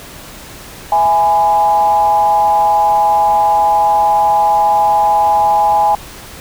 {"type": "tone with frequency modulation", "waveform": "sine", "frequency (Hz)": 830.6, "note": "G#5", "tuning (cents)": 0, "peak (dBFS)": -8, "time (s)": [0.92, 5.95], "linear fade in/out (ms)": 2, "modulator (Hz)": 173, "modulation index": 0.55, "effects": ["pink hiss -33 dBFS RMS until 6.4 s"]}